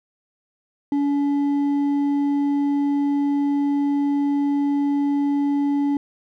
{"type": "tone with hard clipping", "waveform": "sine", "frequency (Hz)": 284.6, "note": "C#4", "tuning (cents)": 46, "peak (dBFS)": -19, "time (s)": [0.92, 5.97], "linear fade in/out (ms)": 2, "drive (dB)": 4, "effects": []}